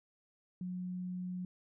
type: tone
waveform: sine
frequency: 181.4 Hz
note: F#3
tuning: 34 cents flat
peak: -37 dBFS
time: 0.61-1.45 s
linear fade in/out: 2 ms
effects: none